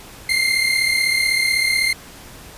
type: tone pair together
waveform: 30% pulse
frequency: 2085 / 2121 Hz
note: C7 / C7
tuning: -7 / +23 cents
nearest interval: unison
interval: 30 cents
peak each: -16 dBFS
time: 0.29-1.93 s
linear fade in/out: 5 ms
effects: pink hiss -40 dBFS RMS until 2.57 s + resampled to 32000 Hz